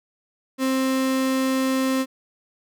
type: tone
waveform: 35% pulse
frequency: 263.3 Hz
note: C4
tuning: 11 cents sharp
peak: -18 dBFS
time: 0.58-2.06 s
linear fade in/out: 50 ms
effects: none